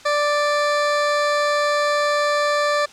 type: tone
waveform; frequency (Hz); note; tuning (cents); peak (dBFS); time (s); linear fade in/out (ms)
20% pulse; 587.3; D5; 0; -12; 0.05-2.86; 10
effects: white hiss -44 dBFS RMS until 2.92 s + low-pass 6000 Hz 12 dB/octave